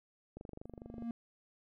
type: click train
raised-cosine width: 2 ms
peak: -33 dBFS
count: 17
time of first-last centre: 0.37-1.023 s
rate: 24.5 Hz
type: tone with exponential growth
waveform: triangle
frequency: 233.1 Hz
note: A#3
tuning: in tune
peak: -32 dBFS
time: 0.65-1.11 s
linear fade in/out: 2 ms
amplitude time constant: 98 ms
effects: none